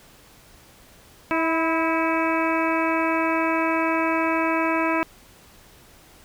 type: harmonic tone with a mistuned harmonic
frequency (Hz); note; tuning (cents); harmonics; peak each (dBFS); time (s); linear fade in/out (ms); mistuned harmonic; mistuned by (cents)
324.2; E4; -29; 1 / 2 / 3 / 4 / 5 / 6 / 7 / 8; -24 / -27 / -26 / -29 / -31 / -36 / -30 / -32; 1.31-5.03; 0; 3; +32
effects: pink hiss -51 dBFS RMS until 6.24 s